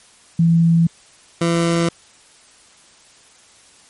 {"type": "tone pair in turn", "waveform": ["sine", "20% pulse"], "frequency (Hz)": [166.7, 168.64], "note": ["E3", "E3"], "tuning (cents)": [20, 40], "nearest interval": "unison", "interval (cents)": 20, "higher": "second", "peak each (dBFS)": -10, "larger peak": "neither", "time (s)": [[0.39, 0.87], [1.41, 1.89]], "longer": "neither", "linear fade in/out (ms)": 5, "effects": ["white hiss -49 dBFS RMS until 3.89 s", "MP3 48 kbps"]}